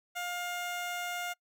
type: tone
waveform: 15% pulse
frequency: 708 Hz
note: F5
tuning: 23 cents sharp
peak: -28 dBFS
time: 0.15-1.34 s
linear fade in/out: 20 ms
effects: noise-tail reverb RT60 0.1 s tail -25 dB re dry